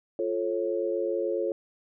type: chord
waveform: sine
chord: F augmented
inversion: none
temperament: just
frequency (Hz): 349.2 / 436.5 / 545.7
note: F4 / A4 / C#5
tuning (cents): 0 / -14 / -27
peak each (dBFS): -30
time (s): 0.19-1.52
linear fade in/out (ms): 2
effects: none